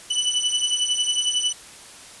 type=beating tone pair; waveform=sawtooth; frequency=2973 / 2984 Hz; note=F#7 / F#7; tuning=+8 / +14 cents; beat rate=11 Hz; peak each=-20 dBFS; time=0.1-1.53 s; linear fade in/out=10 ms; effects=white hiss -43 dBFS RMS until 2.2 s + resampled to 24000 Hz